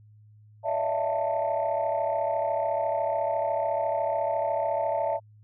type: tone cluster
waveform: sine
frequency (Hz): 573 / 645 / 679 / 888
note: D5 / E5 / F5 / A5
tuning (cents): -43 / -38 / -49 / +16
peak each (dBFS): -29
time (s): 0.63-5.2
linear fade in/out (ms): 50
effects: tanh soft clip ceiling -17 dBFS + added 106 Hz sine -51 dBFS peak until 5.43 s